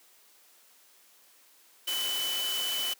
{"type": "tone in noise", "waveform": "sine", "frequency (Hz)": 3000, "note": "F#7", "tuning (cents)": 23, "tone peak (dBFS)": -30, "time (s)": [1.87, 2.94], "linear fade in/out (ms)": 10, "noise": "white", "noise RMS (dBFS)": -35, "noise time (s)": [1.87, 2.94], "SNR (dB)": 2, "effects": ["white hiss -60 dBFS RMS until 2.99 s", "high-pass 300 Hz 12 dB/octave"]}